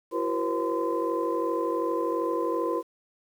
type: tone cluster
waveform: sine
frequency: 338.6 / 381.3 / 479.4 / 532 / 1025 Hz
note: E4 / G4 / A#4 / C5 / C6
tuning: +46 / -48 / +48 / +29 / -36 cents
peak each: -29 / -34 / -29 / -33 / -31 dBFS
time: 0.11-2.83 s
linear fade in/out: 50 ms
effects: tanh soft clip ceiling -15 dBFS + 9-bit